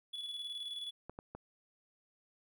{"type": "tone with tremolo", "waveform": "triangle", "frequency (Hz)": 3416, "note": "G#7", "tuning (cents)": 48, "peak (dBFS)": -37, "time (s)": [0.13, 0.91], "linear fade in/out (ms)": 10, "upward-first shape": "square", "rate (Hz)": 19, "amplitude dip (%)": 40}
{"type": "clicks", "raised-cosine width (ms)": 1, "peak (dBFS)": -31, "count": 3, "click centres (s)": [1.096, 1.189, 1.35]}
{"effects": []}